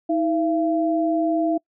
sine tone pair together, 320 / 678.1 Hz, D#4 / E5, +49 / +49 cents, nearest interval octave + minor second, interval 1300 cents, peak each -20 / -22 dBFS, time 0.09-1.58 s, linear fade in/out 10 ms, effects noise-tail reverb RT60 0.1 s tail -26 dB re dry

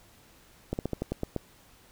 slowing click train, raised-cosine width 2 ms, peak -16 dBFS, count 8, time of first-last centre 0.73-1.363 s, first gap 59 ms, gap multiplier 1.14, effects pink hiss -58 dBFS RMS until 1.91 s

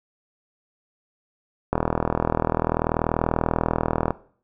click train, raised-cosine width 1 ms, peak -6 dBFS, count 97, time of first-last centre 1.73-4.106 s, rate 40.4 Hz, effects noise-tail reverb RT60 0.5 s tail -18 dB re dry

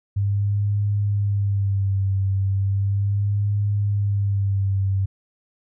sine tone with vibrato, 99.7 Hz, G2, 30 cents sharp, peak -18 dBFS, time 0.16-5.06 s, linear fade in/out 10 ms, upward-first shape sine, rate 0.36 Hz, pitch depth 48 cents each way, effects none

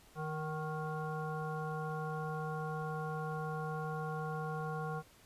harmonic tone with a mistuned harmonic, 156.2 Hz, D#3, 7 cents sharp, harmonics 1 / 3 / 5 / 7 / 9, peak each -39 / -43 / -44 / -45 / -47 dBFS, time 0.15-5.03 s, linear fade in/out 50 ms, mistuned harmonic 5, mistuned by -40 cents, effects pink hiss -62 dBFS RMS until 5.25 s + resampled to 32000 Hz

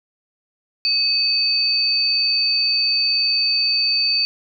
sine tone pair together, 2563 / 4561 Hz, E7 / C#8, -49 / +49 cents, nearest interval minor seventh, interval 998 cents, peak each -25 / -16 dBFS, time 0.85-4.25 s, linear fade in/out 0 ms, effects none

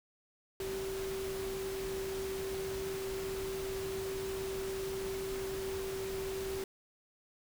sine tone in noise, 384.9 Hz, G4, 32 cents flat, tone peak -36 dBFS, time 0.6-6.64 s, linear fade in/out 2 ms, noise pink, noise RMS -44 dBFS, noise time 0.6-6.64 s, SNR +5 dB, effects none

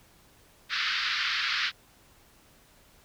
pink band-pass noise, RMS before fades -29 dBFS, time 0.69-1.72 s, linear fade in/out 50 ms, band 1300 to 4900 Hz, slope 48 dB/octave, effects pink hiss -59 dBFS RMS until 3.04 s

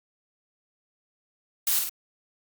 blue noise with echo, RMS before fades -24 dBFS, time 1.67-1.79 s, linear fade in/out 2 ms, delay 51 ms, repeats 2, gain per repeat -4 dB, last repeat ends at 1.892 s, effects Opus 48 kbps

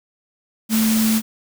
sine tone in noise, 220.8 Hz, A3, 6 cents sharp, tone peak -15 dBFS, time 0.69-1.22 s, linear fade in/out 50 ms, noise white, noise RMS -24 dBFS, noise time 0.69-1.22 s, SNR +6 dB, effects none

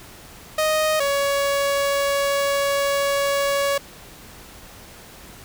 sawtooth tone pair in turn, 622.3 / 560.9 Hz, D#5 / C#5, 0 / +20 cents, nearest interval major second, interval 180 cents, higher first, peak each -14 / -15 dBFS, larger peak first, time 0.58-1 / 1-3.78 s, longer second, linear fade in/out 5 ms, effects pink hiss -43 dBFS RMS until 5.44 s

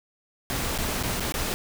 pink noise with dropouts, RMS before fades -28 dBFS, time 0.5-1.54 s, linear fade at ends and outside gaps 0 ms, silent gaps 0.778-0.786 / 1.028-1.035 / 1.197-1.205 / 1.322-1.341 s, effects none

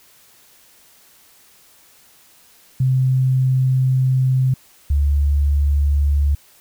sine tone pair in turn, 130.1 / 71.72 Hz, C3 / D2, -9 / -40 cents, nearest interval minor seventh, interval 1031 cents, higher first, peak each -13 dBFS, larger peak neither, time 2.8-4.54 / 4.9-6.35 s, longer first, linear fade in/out 5 ms, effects white hiss -51 dBFS RMS until 6.6 s

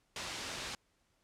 white low-pass noise, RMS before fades -42 dBFS, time 0.16-0.75 s, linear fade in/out 2 ms, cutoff 5200 Hz, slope 12 dB/octave, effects pink hiss -75 dBFS RMS until 1.23 s + low-pass 10000 Hz 12 dB/octave

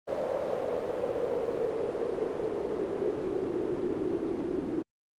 pink noise with band-pass filter sweep, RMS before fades -31 dBFS, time 0.07-4.83 s, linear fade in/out 20 ms, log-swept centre 560 to 320 Hz, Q 5.9, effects Opus 24 kbps

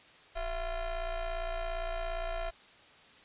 45% pulse ring-modulated tone, 347.7 Hz, F4, 8 cents flat, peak -30 dBFS, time 0.35-2.51 s, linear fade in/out 20 ms, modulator 319 Hz, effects white hiss -57 dBFS RMS until 3.24 s + resampled to 8000 Hz

